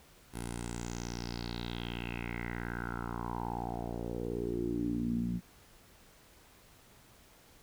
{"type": "tone with low-pass filter sweep", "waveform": "10% pulse", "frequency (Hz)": 58.8, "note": "A#1", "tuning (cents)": 16, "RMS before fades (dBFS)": -37, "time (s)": [0.32, 5.41], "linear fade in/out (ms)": 50, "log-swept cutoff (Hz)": [11000, 190], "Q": 5.8, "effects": ["pink hiss -60 dBFS RMS until 7.62 s"]}